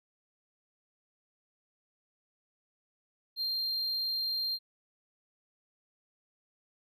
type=tone; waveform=triangle; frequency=4186 Hz; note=C8; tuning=in tune; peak=-29 dBFS; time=3.36-4.59 s; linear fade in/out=50 ms; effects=none